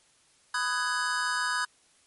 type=chord; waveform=square; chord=G# minor seventh; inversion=first; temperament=just; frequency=996.7 / 1245.9 / 1495.1 / 1661.2 Hz; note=B5 / D#6 / F#6 / G#6; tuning=+16 / +2 / +18 / 0 cents; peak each=-34 / -34 / -33 / -32 dBFS; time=0.54-1.65 s; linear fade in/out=5 ms; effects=white hiss -63 dBFS RMS until 2.06 s + MP3 48 kbps